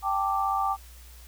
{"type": "chord", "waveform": "sine", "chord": "G suspended second", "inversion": "none", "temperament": "equal", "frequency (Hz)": [784, 880, 1174.7], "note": ["G5", "A5", "D6"], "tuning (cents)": [0, 0, 0], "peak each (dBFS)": [-27, -31, -27], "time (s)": [0.02, 0.77], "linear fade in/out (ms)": 50, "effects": ["added 60 Hz sine -46 dBFS peak until 1.27 s", "white hiss -53 dBFS RMS until 1.27 s"]}